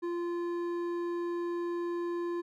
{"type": "tone with hard clipping", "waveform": "triangle", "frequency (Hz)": 345.8, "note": "F4", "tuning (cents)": -17, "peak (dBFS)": -33, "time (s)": [0.02, 2.42], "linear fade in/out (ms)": 20, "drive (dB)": 12, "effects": []}